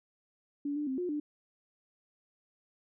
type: tone with pitch steps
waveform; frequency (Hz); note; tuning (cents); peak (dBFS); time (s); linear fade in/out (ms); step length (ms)
sine; 286.9 / 296.3 / 263 / 357.9 / 296.5; D4 / D4 / C4 / F4 / D4; -40 / +15 / +9 / +42 / +17; -31; 0.65-1.2; 5; 110
effects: none